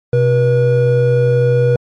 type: tone pair together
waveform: triangle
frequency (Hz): 126.9 / 482.7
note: B2 / B4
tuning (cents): +47 / -40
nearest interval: octave + major seventh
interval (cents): 2313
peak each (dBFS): -10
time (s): 0.13-1.76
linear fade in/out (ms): 2
effects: MP3 48 kbps